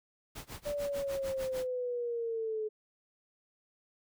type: noise with tremolo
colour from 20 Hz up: pink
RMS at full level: -43 dBFS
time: 0.35-1.67 s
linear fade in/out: 10 ms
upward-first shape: sine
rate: 6.7 Hz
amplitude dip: 95%
type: linear sweep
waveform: sine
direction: down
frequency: 587.3 to 426.9 Hz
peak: -32 dBFS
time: 0.65-2.69 s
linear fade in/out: 20 ms
effects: none